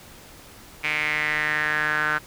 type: tone with band-pass filter sweep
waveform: sawtooth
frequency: 152.2 Hz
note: D#3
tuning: 38 cents flat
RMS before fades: -24 dBFS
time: 0.83-2.19 s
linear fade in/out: 20 ms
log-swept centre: 2300 to 1500 Hz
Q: 6.1
effects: pink hiss -46 dBFS RMS until 2.26 s